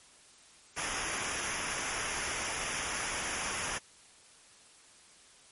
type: noise with comb filter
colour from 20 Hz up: pink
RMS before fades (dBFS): -35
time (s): 0.76-3.79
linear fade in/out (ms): 20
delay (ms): 0.24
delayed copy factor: -0.75
effects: white hiss -58 dBFS RMS until 5.51 s + MP3 48 kbps